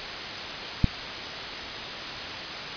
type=click; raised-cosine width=5 ms; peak=-6 dBFS; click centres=0.843 s; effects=white hiss -33 dBFS RMS until 2.76 s + resampled to 11025 Hz